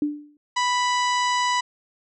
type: tone with exponential decay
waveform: sine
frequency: 295.1 Hz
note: D4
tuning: 8 cents sharp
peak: -17 dBFS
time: 0.02-0.37 s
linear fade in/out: 2 ms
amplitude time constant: 74 ms
type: harmonic tone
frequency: 987.8 Hz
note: B5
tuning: in tune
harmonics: 1 / 2 / 3 / 4 / 5 / 6 / 7 / 8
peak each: -21 / -27 / -31 / -33 / -35 / -37 / -38 / -39 dBFS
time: 0.56-1.61 s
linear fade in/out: 10 ms
effects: none